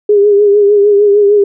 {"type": "tone with vibrato", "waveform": "sine", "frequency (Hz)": 409.1, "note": "G#4", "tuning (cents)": -26, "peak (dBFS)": -4, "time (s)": [0.09, 1.44], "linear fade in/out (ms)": 5, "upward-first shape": "triangle", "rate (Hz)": 6.6, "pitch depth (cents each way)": 52, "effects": []}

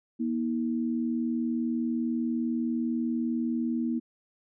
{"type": "tone pair together", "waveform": "sine", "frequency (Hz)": [238.8, 318.8], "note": ["A#3", "D#4"], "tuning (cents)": [42, 42], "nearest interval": "perfect fourth", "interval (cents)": 500, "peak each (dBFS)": [-27, -32], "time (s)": [0.19, 4], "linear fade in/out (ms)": 20, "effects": []}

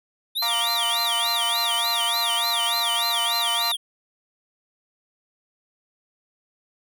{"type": "tone with vibrato", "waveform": "square", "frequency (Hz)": 3515, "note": "A7", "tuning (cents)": -2, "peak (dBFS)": -23, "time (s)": [0.35, 3.77], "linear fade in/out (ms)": 20, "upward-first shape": "sine", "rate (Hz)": 3.4, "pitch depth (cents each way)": 280}
{"type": "chord", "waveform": "sawtooth", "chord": "Bb major", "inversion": "second", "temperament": "equal", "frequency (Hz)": [698.5, 932.3, 1174.7], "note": ["F5", "Bb5", "D6"], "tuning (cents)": [0, 0, 0], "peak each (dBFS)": [-27, -25, -26], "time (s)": [0.42, 3.72], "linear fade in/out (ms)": 5}
{"effects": []}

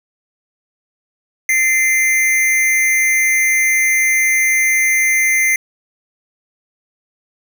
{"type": "tone with amplitude modulation", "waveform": "square", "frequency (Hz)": 2078, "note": "C7", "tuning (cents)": -12, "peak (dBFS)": -10, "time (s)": [1.49, 5.56], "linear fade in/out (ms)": 2, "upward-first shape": "sine", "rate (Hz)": 288, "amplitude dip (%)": 50, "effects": []}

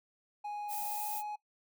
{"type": "tone with pitch glide", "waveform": "triangle", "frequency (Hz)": [830, 838.7], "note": ["G#5", "G#5"], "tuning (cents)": [-1, 17], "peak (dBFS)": -35, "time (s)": [0.44, 1.36], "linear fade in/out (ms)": 10, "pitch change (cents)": 18, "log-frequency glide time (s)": [0.8, 1.12]}
{"type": "noise", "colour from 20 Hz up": "violet", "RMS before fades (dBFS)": -40, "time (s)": [0.68, 1.23], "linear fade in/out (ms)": 50}
{"effects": ["noise-tail reverb RT60 0.1 s tail -19 dB re dry"]}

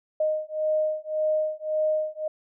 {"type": "beating tone pair", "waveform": "sine", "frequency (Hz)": [618, 619.8], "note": ["D#5", "D#5"], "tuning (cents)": [-12, -7], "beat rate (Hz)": 1.8, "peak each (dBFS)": -26, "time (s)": [0.2, 2.28], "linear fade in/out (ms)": 5, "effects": []}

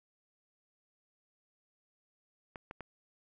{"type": "clicks", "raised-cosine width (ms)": 0.5, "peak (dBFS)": -28, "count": 3, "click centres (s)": [2.558, 2.711, 2.807], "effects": []}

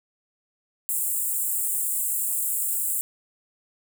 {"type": "high-pass noise", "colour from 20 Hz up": "pink", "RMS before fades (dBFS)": -26, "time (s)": [0.89, 3.01], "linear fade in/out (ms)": 0, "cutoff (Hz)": 7500, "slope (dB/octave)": 96, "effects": []}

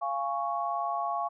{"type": "chord", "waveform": "sine", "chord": "Db major", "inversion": "first", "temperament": "equal with one note detuned", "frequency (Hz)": [692.4, 830.6, 1108.7], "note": ["F5", "Ab5", "Db6"], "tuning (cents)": [-15, 0, 0], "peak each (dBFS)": [-32, -34, -32], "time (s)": [0.01, 1.29], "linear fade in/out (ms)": 20, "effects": []}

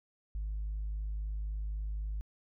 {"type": "tone", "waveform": "sine", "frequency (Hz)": 51.91, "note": "G#1", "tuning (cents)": 0, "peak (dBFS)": -32, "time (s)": [0.35, 2.21], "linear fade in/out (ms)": 0, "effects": ["tanh soft clip ceiling -31 dBFS"]}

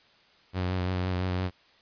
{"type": "tone with vibrato", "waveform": "sawtooth", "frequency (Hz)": 91.5, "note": "F#2", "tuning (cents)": -19, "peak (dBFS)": -23, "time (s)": [0.53, 1.51], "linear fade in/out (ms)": 50, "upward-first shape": "sine", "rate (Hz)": 5.9, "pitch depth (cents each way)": 31, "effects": ["white hiss -60 dBFS RMS until 1.81 s", "resampled to 11025 Hz"]}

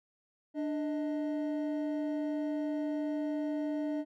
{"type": "tone pair together", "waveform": "triangle", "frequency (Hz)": [296.4, 626.4], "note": ["D4", "D#5"], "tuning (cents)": [16, 11], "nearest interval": "octave + minor second", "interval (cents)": 1295, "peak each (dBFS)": [-30, -37], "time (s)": [0.54, 4.05], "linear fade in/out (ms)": 50, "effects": []}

